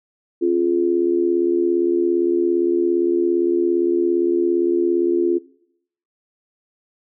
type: tone with amplitude modulation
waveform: sine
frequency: 347.1 Hz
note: F4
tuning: 11 cents flat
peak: -11 dBFS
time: 0.41-5.39 s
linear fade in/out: 20 ms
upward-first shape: sine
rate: 77.5 Hz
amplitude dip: 80%
effects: noise-tail reverb RT60 0.7 s tail -20 dB re dry